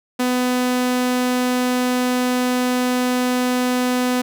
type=tone; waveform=sawtooth; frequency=250 Hz; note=B3; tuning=21 cents sharp; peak=-13 dBFS; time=0.19-4.22 s; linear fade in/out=10 ms; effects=none